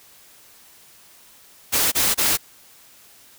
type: noise bursts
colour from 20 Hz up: white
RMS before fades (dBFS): -19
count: 3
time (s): 1.72-2.374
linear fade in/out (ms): 20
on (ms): 200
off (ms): 27
effects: white hiss -50 dBFS RMS until 3.38 s